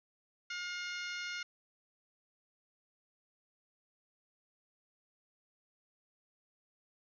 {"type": "harmonic tone with a mistuned harmonic", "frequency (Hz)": 713, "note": "F5", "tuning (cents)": 36, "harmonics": [2, 3, 4, 5, 6, 7, 8, 9], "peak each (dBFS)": [-42, -43, -47, -51, -49, -52, -54, -55], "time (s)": [0.5, 1.43], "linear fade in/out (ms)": 5, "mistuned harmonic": 7, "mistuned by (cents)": 62, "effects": []}